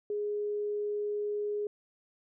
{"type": "tone", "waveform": "sine", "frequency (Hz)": 415.3, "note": "G#4", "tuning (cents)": 0, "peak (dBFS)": -30, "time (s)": [0.1, 1.67], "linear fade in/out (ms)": 2, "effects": []}